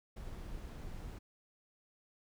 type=noise; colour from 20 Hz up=brown; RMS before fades=-45 dBFS; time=0.16-1.19 s; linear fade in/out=10 ms; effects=none